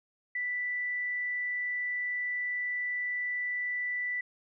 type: tone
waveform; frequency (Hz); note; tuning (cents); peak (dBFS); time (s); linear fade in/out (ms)
sine; 1975.5; B6; 0; -30; 0.35-4.21; 5
effects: none